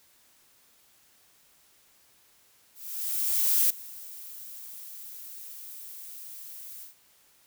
violet noise with ADSR envelope, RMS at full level -22 dBFS, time 2.74-6.95 s, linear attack 960 ms, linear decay 6 ms, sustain -21 dB, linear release 130 ms, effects white hiss -62 dBFS RMS until 7.46 s

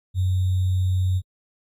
sine tone with sample-and-hold, 92.5 Hz, F#2, in tune, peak -18 dBFS, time 0.14-1.22 s, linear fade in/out 50 ms, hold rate 3675 Hz, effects AAC 64 kbps

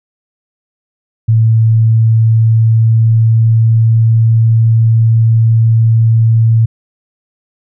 sine tone with pitch glide, 112.2 to 113.24 Hz, A2 to A#2, +34 to -50 cents, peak -5 dBFS, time 1.28-6.66 s, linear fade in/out 10 ms, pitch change +16 cents, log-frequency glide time 1.7-4.3 s, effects none

